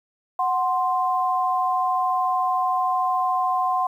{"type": "tone pair together", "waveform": "sine", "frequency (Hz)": [740, 1046.5], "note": ["F#5", "C6"], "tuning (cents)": [0, 0], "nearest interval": "tritone", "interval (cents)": 600, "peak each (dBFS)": -22, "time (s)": [0.39, 3.87], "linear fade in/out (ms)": 5, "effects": ["9-bit"]}